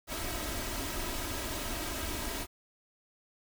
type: noise with comb filter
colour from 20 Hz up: pink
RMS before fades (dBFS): -36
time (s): 0.07-2.47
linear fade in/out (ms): 50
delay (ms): 3.1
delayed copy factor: +0.6
effects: none